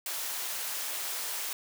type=high-pass noise; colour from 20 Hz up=white; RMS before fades=-35 dBFS; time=0.06-1.53 s; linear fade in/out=2 ms; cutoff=510 Hz; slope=12 dB/octave; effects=none